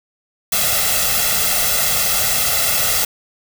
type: noise with comb filter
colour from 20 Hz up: white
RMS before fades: -17 dBFS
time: 0.52-3.05 s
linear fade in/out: 5 ms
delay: 1.5 ms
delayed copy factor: +0.9
effects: none